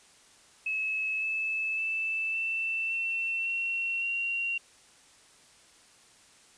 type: tone with pitch steps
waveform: sine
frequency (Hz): 2587 / 2614 / 2641 / 2669 / 2697 / 2725 / 2754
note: E7 / E7 / E7 / E7 / E7 / F7 / F7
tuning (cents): -33 / -15 / +3 / +21 / +39 / -43 / -25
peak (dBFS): -28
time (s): 0.66-4.58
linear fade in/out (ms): 5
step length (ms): 560
effects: white hiss -58 dBFS RMS until 6.57 s + resampled to 22050 Hz